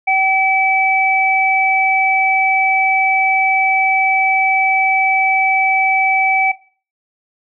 sine tone pair together, 766 / 2300 Hz, G5 / D7, -40 / -37 cents, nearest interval octave + perfect fifth, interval 1903 cents, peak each -14 dBFS, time 0.07-6.52 s, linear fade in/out 10 ms, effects noise-tail reverb RT60 0.4 s tail -17 dB re dry

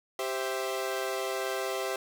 sawtooth chord, C major, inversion second, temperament equal, 392 / 523.3 / 659.3 Hz, G4 / C5 / E5, 0 / 0 / 0 cents, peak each -30 / -31 / -32 dBFS, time 0.19-1.96 s, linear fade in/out 2 ms, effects none

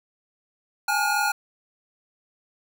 square tone cluster, 815 / 860 / 1429 Hz, G#5 / A5 / F6, -33 / -40 / +39 cents, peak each -26 / -28 / -25 dBFS, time 0.88-1.32 s, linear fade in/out 5 ms, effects none

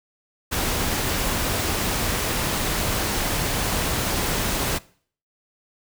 pink noise, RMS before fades -24 dBFS, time 0.51-4.79 s, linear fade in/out 20 ms, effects noise-tail reverb RT60 0.5 s tail -21 dB re dry

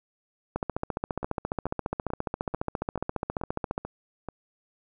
two click trains, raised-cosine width 1 ms, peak -20 / -14 dBFS, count 8 / 48, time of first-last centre 1.23-4.287 / 0.56-3.779 s, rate 2.29 / 14.6 Hz, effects none

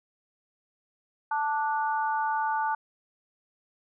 harmonic tone, 293.7 Hz, D4, in tune, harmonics 3 / 4 / 5, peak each -26 / -34 / -33 dBFS, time 1.31-2.75 s, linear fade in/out 5 ms, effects none

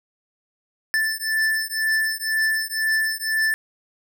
square beating tone pair, 1760 / 1762 Hz, A6 / A6, 0 / +2 cents, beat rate 2 Hz, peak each -24 dBFS, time 0.94-3.54 s, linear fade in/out 0 ms, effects none

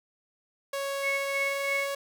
sawtooth tone with pitch glide, 554 to 557.5 Hz, C#5 to C#5, -1 to +10 cents, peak -26 dBFS, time 0.73-1.95 s, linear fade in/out 5 ms, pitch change +11 cents, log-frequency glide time 1.31-1.7 s
sine tone with tremolo, 2202 Hz, C#7, 12 cents flat, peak -26 dBFS, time 1.02-1.87 s, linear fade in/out 20 ms, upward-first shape sine, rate 3.1 Hz, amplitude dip 70%
effects none

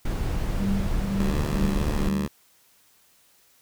brown noise, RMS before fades -26 dBFS, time 0.05-2.09 s, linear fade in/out 5 ms
sine tone with tremolo, 196 Hz, G3, in tune, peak -22 dBFS, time 0.59-2.26 s, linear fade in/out 5 ms, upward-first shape triangle, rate 2.1 Hz, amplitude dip 100%
10% pulse tone, 73.7 Hz, D2, 7 cents sharp, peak -20 dBFS, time 1.19-2.28 s, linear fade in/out 10 ms
effects white hiss -60 dBFS RMS until 3.61 s

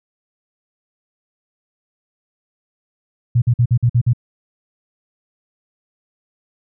sine tone bursts, 120 Hz, B2, 49 cents flat, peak -10 dBFS, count 7, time 3.35-4.134 s, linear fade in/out 10 ms, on 70 ms, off 49 ms, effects none

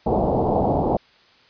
white low-pass noise, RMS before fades -20 dBFS, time 0.06-0.97 s, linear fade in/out 5 ms, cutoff 830 Hz, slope 48 dB/octave, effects white hiss -54 dBFS RMS until 1.49 s + resampled to 11025 Hz

